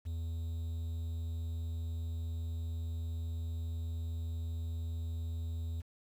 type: tone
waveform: triangle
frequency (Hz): 82.41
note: E2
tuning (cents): 0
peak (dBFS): -33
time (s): 0.05-5.82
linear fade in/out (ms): 20
effects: 10-bit